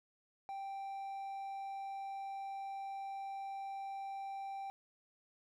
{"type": "tone", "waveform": "triangle", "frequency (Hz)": 784, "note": "G5", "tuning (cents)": 0, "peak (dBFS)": -39, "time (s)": [0.49, 4.7], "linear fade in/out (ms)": 0, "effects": []}